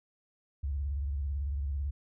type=tone with vibrato; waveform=sine; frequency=70.1 Hz; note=C#2; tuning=20 cents sharp; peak=-30 dBFS; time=0.63-1.91 s; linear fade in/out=10 ms; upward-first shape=square; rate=18 Hz; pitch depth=120 cents each way; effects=none